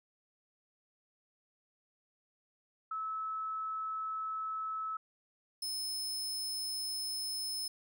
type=tone pair in turn; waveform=sine / sawtooth; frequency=1300 / 5209 Hz; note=E6 / E8; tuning=-24 / -21 cents; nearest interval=2 octaves; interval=2403 cents; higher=second; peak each=-35 / -33 dBFS; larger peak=second; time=2.91-4.97 / 5.62-7.68 s; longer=neither; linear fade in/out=5 ms; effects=none